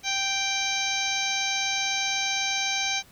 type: harmonic tone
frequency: 784 Hz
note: G5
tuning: in tune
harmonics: 1 / 2 / 3 / 4 / 5 / 6 / 7 / 8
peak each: -33 / -36 / -29 / -34 / -31 / -39 / -36 / -32 dBFS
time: 0.03-3.03 s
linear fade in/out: 50 ms
effects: pink hiss -54 dBFS RMS until 3.11 s